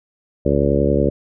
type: harmonic tone with a mistuned harmonic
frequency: 70.8 Hz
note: C#2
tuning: 37 cents sharp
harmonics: 1 / 2 / 3 / 4 / 5 / 6 / 7 / 8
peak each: -22 / -22 / -22 / -22 / -22 / -22 / -22 / -22 dBFS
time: 0.45-1.1 s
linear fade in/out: 10 ms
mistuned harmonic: 1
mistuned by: -27 cents
effects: none